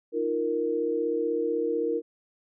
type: tone cluster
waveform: sine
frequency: 308.7 / 344.6 / 465.6 Hz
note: D#4 / F4 / A#4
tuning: -14 / -23 / -2 cents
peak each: -32 / -31 / -26 dBFS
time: 0.12-2.02 s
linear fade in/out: 50 ms
effects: none